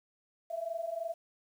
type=tone pair together; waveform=sine; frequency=651 / 674.1 Hz; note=E5 / E5; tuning=-22 / +39 cents; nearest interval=minor second; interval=61 cents; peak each=-38 / -36 dBFS; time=0.5-1.14 s; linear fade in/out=10 ms; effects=10-bit